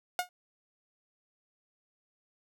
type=tone with exponential decay; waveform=sawtooth; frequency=720 Hz; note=F#5; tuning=47 cents flat; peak=-21 dBFS; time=0.19-0.29 s; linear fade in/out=1 ms; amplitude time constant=21 ms; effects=none